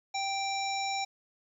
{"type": "harmonic tone with a mistuned harmonic", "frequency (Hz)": 784, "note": "G5", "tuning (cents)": 0, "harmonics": [1, 3, 5, 7, 9], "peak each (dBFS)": [-32, -37, -39, -40, -42], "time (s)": [0.14, 1.05], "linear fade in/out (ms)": 10, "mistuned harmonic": 9, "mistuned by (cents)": -24, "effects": ["11-bit"]}